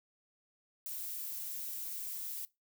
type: noise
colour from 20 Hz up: violet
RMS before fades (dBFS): -41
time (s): 0.86-2.45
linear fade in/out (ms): 0
effects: noise-tail reverb RT60 0.2 s tail -20 dB re dry